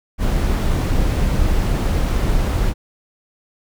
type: noise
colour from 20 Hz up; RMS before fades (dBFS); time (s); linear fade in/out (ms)
brown; -17; 0.18-2.74; 50
effects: none